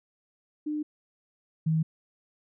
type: tone pair in turn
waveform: sine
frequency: 301.3 / 159.31 Hz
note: D4 / D#3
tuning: +44 / +41 cents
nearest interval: major seventh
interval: 1103 cents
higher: first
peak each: -28 / -22 dBFS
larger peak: second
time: 0.66-0.83 / 1.66-1.83 s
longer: neither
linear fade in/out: 10 ms
effects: none